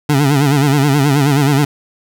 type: tone with vibrato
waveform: 25% pulse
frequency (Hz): 141.6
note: C#3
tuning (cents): +37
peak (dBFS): -6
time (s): 0.09-1.65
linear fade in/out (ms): 5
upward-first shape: sine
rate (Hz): 9.4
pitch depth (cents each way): 100
effects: none